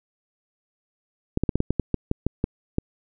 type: clicks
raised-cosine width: 3 ms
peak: -8 dBFS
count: 12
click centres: 1.374 / 1.436 / 1.492 / 1.556 / 1.604 / 1.706 / 1.797 / 1.943 / 2.114 / 2.266 / 2.441 / 2.784 s
effects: none